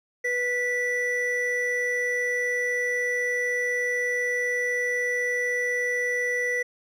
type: tone pair together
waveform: triangle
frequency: 491.5 / 1966 Hz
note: B4 / B6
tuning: -8 / -8 cents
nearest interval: 2 octaves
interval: 2400 cents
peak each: -27 / -23 dBFS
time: 0.24-6.63 s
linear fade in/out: 10 ms
effects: none